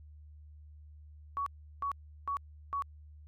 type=tone bursts; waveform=sine; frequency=1122 Hz; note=C#6; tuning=21 cents sharp; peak=-31 dBFS; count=4; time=1.37-2.822 s; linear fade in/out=0 ms; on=93 ms; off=360 ms; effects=added 75 Hz sine -50 dBFS peak until 3.27 s